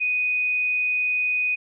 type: tone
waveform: sine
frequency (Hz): 2489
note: D#7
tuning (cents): 0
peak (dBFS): -20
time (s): 0-1.56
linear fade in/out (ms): 20
effects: none